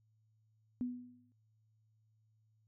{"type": "tone with exponential decay", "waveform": "sine", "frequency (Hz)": 246.9, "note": "B3", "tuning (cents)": 0, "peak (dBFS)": -32, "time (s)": [0.81, 1.32], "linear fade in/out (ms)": 0, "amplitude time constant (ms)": 110, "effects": ["added 109 Hz sine -70 dBFS peak until 2.67 s"]}